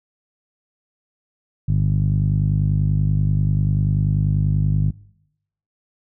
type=tone with low-pass filter; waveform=10% pulse; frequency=50.3 Hz; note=G1; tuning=45 cents sharp; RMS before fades=-18 dBFS; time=1.68-4.91 s; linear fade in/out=10 ms; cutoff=130 Hz; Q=3.5; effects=noise-tail reverb RT60 0.8 s tail -23 dB re dry